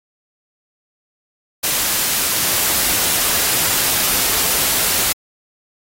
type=noise; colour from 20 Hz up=white; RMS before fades=-17 dBFS; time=1.63-5.13 s; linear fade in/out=10 ms; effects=AAC 48 kbps